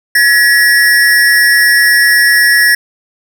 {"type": "ring-modulated tone", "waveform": "square", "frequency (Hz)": 1802, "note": "A6", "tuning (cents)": 41, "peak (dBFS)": -3, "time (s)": [0.15, 2.75], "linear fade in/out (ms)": 5, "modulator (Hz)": 114, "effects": []}